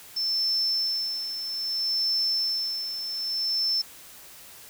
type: tone with tremolo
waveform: sine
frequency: 5310 Hz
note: E8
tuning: 12 cents sharp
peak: -22 dBFS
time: 0.16-3.82 s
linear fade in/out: 10 ms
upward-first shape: sine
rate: 0.62 Hz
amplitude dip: 60%
effects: white hiss -47 dBFS RMS until 4.69 s